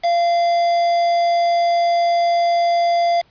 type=tone with quantisation; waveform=triangle; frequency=688 Hz; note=F5; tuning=26 cents flat; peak=-12 dBFS; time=0.03-3.22 s; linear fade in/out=20 ms; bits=4; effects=pink hiss -56 dBFS RMS until 3.3 s + resampled to 11025 Hz